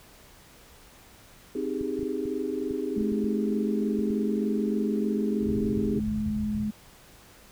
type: chord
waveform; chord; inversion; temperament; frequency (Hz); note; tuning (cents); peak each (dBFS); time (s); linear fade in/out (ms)
sine; Ab major seventh; first; equal; 261.6 / 311.1 / 392 / 415.3; C4 / Eb4 / G4 / Ab4; 0 / 0 / 0 / 0; -33; 1.55-6; 5
type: clicks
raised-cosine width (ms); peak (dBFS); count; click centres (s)
5; -28; 11; 1.812 / 1.993 / 2.03 / 2.256 / 2.709 / 2.98 / 3.012 / 3.121 / 3.243 / 3.991 / 4.105
type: tone with pitch glide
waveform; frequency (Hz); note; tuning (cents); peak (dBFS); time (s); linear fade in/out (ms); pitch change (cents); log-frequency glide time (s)
sine; 215 to 211.8; A3 to G#3; -40 to +34; -26; 2.96-6.71; 10; -26; 5.72-6.51
type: low-pass noise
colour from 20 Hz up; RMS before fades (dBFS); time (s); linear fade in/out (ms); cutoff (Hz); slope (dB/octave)
white; -36; 5.4-6.69; 20; 160; 96
effects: pink hiss -53 dBFS RMS until 7.51 s

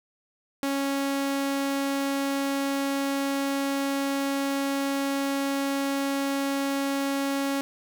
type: tone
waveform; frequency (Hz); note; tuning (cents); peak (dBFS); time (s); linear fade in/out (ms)
sawtooth; 276.4; C#4; -5; -21; 0.63-7.61; 0
effects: none

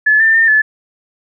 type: tone with pitch steps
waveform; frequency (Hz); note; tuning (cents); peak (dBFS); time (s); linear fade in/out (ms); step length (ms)
sine; 1721 / 1788 / 1811 / 1730; A6 / A6 / A6 / A6; -39 / +27 / +49 / -30; -7; 0.06-0.62; 10; 140
effects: none

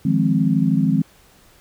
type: chord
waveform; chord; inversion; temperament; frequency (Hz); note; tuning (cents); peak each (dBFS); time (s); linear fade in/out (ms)
sine; F minor seventh; third; equal; 155.56 / 174.61 / 207.7 / 261.6; Eb3 / F3 / Ab3 / C4; 0 / 0 / 0 / 0; -20; 0.05-1.02; 5
effects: pink hiss -52 dBFS RMS until 1.6 s

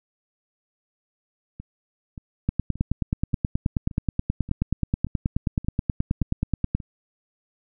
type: two click trains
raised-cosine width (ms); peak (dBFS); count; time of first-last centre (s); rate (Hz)
5; -24 / -9; 10 / 41; 1.6-6.802 / 2.49-6.75; 1.73 / 9.39
effects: none

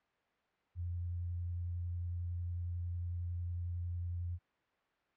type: tone with vibrato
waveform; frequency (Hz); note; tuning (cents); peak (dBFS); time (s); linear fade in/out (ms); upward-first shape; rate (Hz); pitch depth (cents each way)
sine; 87.31; F2; 0; -36; 0.75-4.39; 50; triangle; 11; 15
effects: white hiss -75 dBFS RMS until 5.16 s + low-pass 2000 Hz 12 dB/octave

